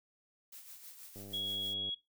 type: noise with tremolo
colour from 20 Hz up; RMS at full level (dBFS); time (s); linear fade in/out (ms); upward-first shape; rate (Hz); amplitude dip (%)
blue; -50; 0.52-1.74; 5; sine; 6.3; 50
type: click train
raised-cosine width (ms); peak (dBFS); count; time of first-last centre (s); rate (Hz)
2; -38; 74; 1.16-1.891; 99.8
type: tone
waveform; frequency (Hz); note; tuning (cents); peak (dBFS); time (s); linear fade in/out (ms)
sine; 3325; G#7; +1; -34; 1.33-1.95; 10
effects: noise-tail reverb RT60 0.2 s tail -19 dB re dry